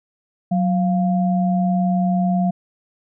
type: tone pair together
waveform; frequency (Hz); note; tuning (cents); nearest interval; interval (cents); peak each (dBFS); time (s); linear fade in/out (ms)
sine; 184.6 / 697; F#3 / F5; -4 / -4; octave + major seventh; 2300; -16 / -23; 0.51-2.51; 10
effects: none